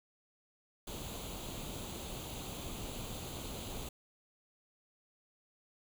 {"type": "noise with comb filter", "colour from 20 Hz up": "pink", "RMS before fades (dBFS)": -43, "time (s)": [0.87, 3.89], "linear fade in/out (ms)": 5, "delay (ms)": 0.28, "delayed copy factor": 0.65, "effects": []}